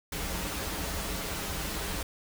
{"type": "noise with comb filter", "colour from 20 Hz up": "pink", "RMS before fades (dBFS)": -34, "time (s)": [0.12, 2.03], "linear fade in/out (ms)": 5, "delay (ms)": 8.2, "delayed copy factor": -0.55, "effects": []}